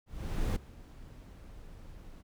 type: noise with ADSR envelope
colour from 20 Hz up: brown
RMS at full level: -29 dBFS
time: 0.06-2.23 s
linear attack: 500 ms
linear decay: 6 ms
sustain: -20 dB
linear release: 31 ms
effects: none